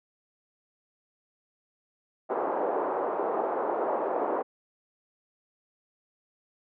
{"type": "band-pass noise", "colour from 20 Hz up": "pink", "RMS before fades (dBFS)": -29, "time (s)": [2.29, 4.43], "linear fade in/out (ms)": 20, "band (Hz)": [380, 1000], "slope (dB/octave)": 24, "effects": []}